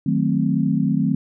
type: chord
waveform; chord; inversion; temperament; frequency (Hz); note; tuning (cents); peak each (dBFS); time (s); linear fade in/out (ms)
sine; D# diminished seventh; none; equal; 155.56 / 185 / 220 / 261.6; D#3 / F#3 / A3 / C4; 0 / 0 / 0 / 0; -22; 0.06-1.15; 5
effects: none